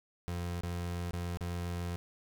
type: tone with dropouts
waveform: 30% pulse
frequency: 87.31 Hz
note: F2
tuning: in tune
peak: -32 dBFS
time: 0.28-1.96 s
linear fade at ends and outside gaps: 0 ms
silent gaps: 0.61-0.634 / 1.109-1.133 / 1.372-1.408 s
effects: none